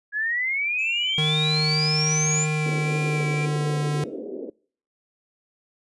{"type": "exponential sweep", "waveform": "sine", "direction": "up", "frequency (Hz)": [1661.2, 7310], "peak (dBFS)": -22, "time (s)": [0.12, 2.47], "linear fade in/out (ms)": 50}
{"type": "tone with vibrato", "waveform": "triangle", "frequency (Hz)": 2349, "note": "D7", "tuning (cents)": 0, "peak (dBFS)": -28, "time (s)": [0.78, 3.46], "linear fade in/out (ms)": 10, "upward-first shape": "sine", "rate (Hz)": 1.9, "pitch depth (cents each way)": 30}
{"type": "tone with pitch glide", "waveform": "square", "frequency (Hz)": [153.8, 147.96], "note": ["D#3", "D3"], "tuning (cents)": [-20, 13], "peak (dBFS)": -23, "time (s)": [1.18, 4.04], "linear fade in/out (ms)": 2, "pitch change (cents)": -67, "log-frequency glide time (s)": [2.44, 3.79]}
{"type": "band-pass noise", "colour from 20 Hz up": "white", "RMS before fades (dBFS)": -34, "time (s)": [2.66, 4.5], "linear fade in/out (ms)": 2, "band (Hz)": [240, 510], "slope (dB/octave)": 48}
{"effects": ["noise-tail reverb RT60 0.5 s tail -25 dB re dry", "resampled to 24000 Hz"]}